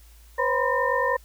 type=tone cluster; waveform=sine; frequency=494.8 / 541 / 973 / 1023 / 1820 Hz; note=B4 / C#5 / B5 / C6 / A#6; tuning=+3 / -42 / -26 / -39 / -42 cents; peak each=-27 dBFS; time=0.38-1.17 s; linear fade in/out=10 ms; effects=added 56 Hz sine -48 dBFS peak until 1.24 s + white hiss -57 dBFS RMS until 1.24 s